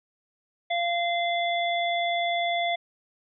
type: harmonic tone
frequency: 690 Hz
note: F5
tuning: 21 cents flat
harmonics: 1 / 3 / 5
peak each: -25 / -30 / -32 dBFS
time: 0.7-2.76 s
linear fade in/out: 10 ms
effects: none